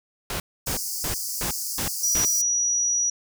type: noise bursts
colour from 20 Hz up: pink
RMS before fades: -29 dBFS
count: 6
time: 0.3-2.25 s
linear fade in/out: 2 ms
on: 100 ms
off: 270 ms
type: high-pass noise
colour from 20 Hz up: pink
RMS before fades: -30 dBFS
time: 0.66-2.42 s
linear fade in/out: 10 ms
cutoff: 4700 Hz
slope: 96 dB/octave
type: tone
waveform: sine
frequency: 5820 Hz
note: F#8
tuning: 29 cents flat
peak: -20 dBFS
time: 2.03-3.1 s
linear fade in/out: 5 ms
effects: none